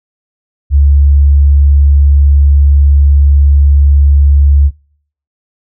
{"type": "tone", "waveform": "sine", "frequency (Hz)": 70.9, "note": "C#2", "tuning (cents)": 40, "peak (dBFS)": -3, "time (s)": [0.7, 4.71], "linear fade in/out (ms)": 50, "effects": ["noise-tail reverb RT60 0.6 s tail -24 dB re dry"]}